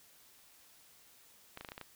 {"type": "clicks", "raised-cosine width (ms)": 0.3, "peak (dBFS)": -28, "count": 7, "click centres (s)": [1.574, 1.61, 1.648, 1.688, 1.719, 1.779, 1.813], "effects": ["white hiss -62 dBFS RMS until 1.95 s"]}